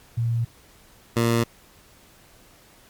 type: tone pair in turn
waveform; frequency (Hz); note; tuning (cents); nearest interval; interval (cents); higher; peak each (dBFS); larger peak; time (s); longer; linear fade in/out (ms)
sine / 15% pulse; 116.54 / 116.54; A#2 / A#2; 0 / 0; unison; 0; neither; -20 / -12; second; 0.17-0.45 / 1.16-1.44; neither; 10
effects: pink hiss -53 dBFS RMS until 2.89 s + MP3 96 kbps